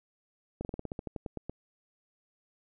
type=slowing click train; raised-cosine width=2 ms; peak=-23 dBFS; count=13; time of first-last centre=0.61-1.496 s; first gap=39 ms; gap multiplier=1.11; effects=none